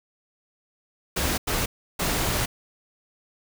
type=noise bursts at uneven times; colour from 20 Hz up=pink; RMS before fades=-25 dBFS; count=3; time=1.16-1.38 / 1.47-1.66 / 1.99-2.46 s; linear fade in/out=10 ms; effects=none